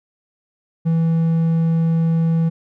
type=tone; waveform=triangle; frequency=164.2 Hz; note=E3; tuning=6 cents flat; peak=-12 dBFS; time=0.85-2.5 s; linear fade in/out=20 ms; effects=none